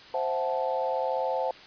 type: chord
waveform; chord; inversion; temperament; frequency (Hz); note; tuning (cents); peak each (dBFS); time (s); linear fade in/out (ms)
sine; F# half-diminished seventh; second; equal with one note detuned; 523.3 / 659.3 / 740 / 873.9; C5 / E5 / F#5 / A5; 0 / 0 / 0 / -12; -29 / -33 / -33 / -31; 0.14-1.51; 2
effects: white hiss -48 dBFS RMS until 1.66 s + resampled to 11025 Hz